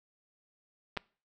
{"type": "clicks", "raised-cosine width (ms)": 0.3, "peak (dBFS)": [-24, -16], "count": 2, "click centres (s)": [0.968, 0.973], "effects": ["noise-tail reverb RT60 0.4 s tail -24 dB re dry"]}